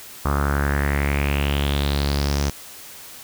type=tone with low-pass filter sweep; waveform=sawtooth; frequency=71 Hz; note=C#2; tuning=42 cents sharp; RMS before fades=-21 dBFS; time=0.25-2.5 s; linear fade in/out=5 ms; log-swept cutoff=1200 to 6100 Hz; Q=4.8; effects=white hiss -40 dBFS RMS until 3.23 s